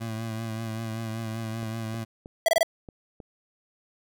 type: tone with vibrato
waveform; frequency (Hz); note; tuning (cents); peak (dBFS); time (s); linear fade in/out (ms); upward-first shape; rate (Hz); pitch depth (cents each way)
25% pulse; 112.3; A2; +36; -27; 0-2.05; 20; triangle; 5.2; 43
type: click train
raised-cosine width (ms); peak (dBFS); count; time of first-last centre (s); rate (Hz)
2; -28; 6; 1.63-3.202; 3.18
type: tone bursts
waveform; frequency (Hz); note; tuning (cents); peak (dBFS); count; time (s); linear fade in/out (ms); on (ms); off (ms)
square; 659.3; E5; 0; -18; 4; 2.46-2.631; 2; 24; 25
effects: none